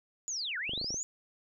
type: linear two-way sweep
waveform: sine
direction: down then up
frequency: 7040 to 1396.9 to 7040 Hz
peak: -33 dBFS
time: 0.28-1.03 s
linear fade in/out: 0 ms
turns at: 0.58 s
type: clicks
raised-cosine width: 2 ms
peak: -29 dBFS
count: 7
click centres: 0.694 / 0.735 / 0.777 / 0.814 / 0.844 / 0.906 / 0.943 s
effects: none